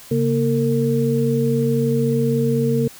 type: tone cluster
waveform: sine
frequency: 137.6 / 233.6 / 456.2 Hz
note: C#3 / A#3 / A#4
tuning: -12 / +4 / -37 cents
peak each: -20 dBFS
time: 0.11-2.88 s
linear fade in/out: 5 ms
effects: white hiss -42 dBFS RMS until 2.99 s